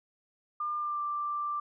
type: tone with pitch glide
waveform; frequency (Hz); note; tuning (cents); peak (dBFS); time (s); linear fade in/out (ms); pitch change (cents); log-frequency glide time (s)
sine; 1200 to 1178.7; D6 to D6; +37 to +6; -30; 0.6-1.6; 5; -31; 0.78-1.01
effects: none